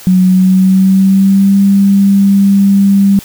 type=tone with pitch glide; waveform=sine; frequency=184.6 to 197.85 Hz; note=F#3 to G3; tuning=-4 to +16 cents; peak=-4 dBFS; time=0.07-3.19 s; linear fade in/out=0 ms; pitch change=+120 cents; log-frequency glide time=0.24-1.59 s; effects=white hiss -33 dBFS RMS until 3.24 s